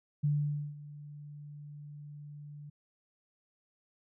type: tone with ADSR envelope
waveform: sine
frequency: 146.83 Hz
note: D3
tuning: in tune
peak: -25 dBFS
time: 0.23-2.7 s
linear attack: 15 ms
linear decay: 500 ms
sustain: -19 dB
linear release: 8 ms
effects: none